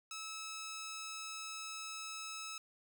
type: tone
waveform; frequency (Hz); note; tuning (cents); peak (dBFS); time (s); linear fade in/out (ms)
10% pulse; 1300; E6; -24; -35; 0.11-2.58; 2
effects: none